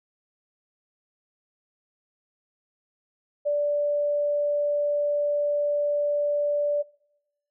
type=tone; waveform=sine; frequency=584 Hz; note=D5; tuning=10 cents flat; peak=-21 dBFS; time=3.45-6.83 s; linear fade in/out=20 ms; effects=noise-tail reverb RT60 0.8 s tail -22 dB re dry